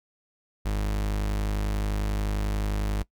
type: tone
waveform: 40% pulse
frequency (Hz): 51.3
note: G#1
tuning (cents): -21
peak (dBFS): -24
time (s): 0.65-3.03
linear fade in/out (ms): 10
effects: noise-tail reverb RT60 0.1 s tail -21 dB re dry